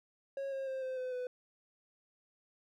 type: tone with pitch steps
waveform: triangle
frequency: 548 / 538 / 528.1 / 518.4 / 508.9 / 499.6 Hz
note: C#5 / C5 / C5 / C5 / C5 / B4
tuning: -20 / +48 / +16 / -16 / -48 / +20 cents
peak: -34 dBFS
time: 0.37-1.27 s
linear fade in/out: 2 ms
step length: 150 ms
effects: none